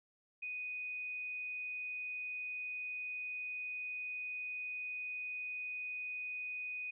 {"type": "tone", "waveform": "sine", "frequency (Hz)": 2488, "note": "D#7", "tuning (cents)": -1, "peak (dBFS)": -39, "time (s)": [0.42, 6.91], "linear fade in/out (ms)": 10, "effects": []}